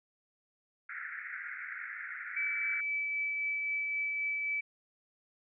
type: band-pass noise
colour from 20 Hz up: pink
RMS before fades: -42 dBFS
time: 0.89-2.81 s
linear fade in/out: 5 ms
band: 1400 to 2200 Hz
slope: 96 dB/octave
type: tone with tremolo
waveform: sine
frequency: 2304 Hz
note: D7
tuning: 34 cents flat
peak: -30 dBFS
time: 2.36-4.61 s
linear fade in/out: 10 ms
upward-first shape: triangle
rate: 3.8 Hz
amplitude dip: 25%
effects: none